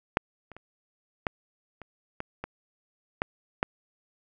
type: clicks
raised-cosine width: 0.5 ms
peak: -6 / -29 / -29 / -11 / -27 / -18 / -19 / -10 / -9 dBFS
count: 9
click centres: 0.171 / 0.517 / 0.566 / 1.268 / 1.817 / 2.204 / 2.44 / 3.219 / 3.629 s
effects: none